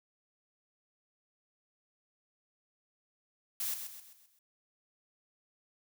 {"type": "noise with echo", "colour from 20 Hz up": "blue", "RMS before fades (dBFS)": -35, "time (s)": [3.6, 3.74], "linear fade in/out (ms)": 2, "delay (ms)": 130, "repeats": 5, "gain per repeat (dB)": -7, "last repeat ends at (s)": 4.39, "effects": []}